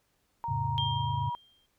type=tone with pitch glide; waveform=sine; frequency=932.3 to 960.7 Hz; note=A#5 to B5; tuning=0 to -48 cents; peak=-31 dBFS; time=0.44-1.35 s; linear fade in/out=0 ms; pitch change=+52 cents; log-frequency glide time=0.63-1.18 s
type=chord; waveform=sine; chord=F augmented; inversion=none; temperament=equal; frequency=87.31 / 110 / 138.59 Hz; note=F2 / A2 / C#3; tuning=0 / 0 / 0 cents; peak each=-38 / -33 / -33 dBFS; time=0.48-1.3 s; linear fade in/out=10 ms
type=tone with exponential decay; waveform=sine; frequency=3191 Hz; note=G7; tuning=30 cents sharp; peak=-28 dBFS; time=0.78-1.66 s; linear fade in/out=0 ms; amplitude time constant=190 ms
effects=pink hiss -73 dBFS RMS until 1.78 s